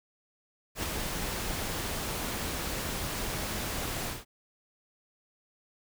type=noise with ADSR envelope; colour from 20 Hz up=pink; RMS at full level=-31 dBFS; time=0.75-4.25 s; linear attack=81 ms; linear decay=6 ms; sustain=-3 dB; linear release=180 ms; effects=none